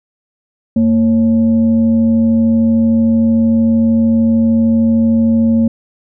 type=tone with frequency modulation; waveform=sine; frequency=228.3 Hz; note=A#3; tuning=36 cents flat; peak=-8 dBFS; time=0.76-5.68 s; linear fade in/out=5 ms; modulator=319 Hz; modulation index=0.35; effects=none